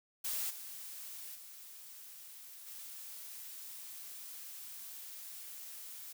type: noise with level steps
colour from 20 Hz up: blue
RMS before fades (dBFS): -37 / -47 / -52 / -48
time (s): 0.24-6.13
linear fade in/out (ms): 10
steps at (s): 0.49 / 1.34 / 2.66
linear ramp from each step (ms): 20
effects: none